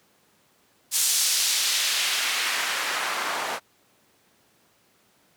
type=noise with band-pass filter sweep; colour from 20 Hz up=white; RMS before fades=-25 dBFS; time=0.91-3.6 s; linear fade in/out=50 ms; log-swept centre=7400 to 800 Hz; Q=0.96; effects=pink hiss -62 dBFS RMS until 5.36 s + high-pass 150 Hz 12 dB/octave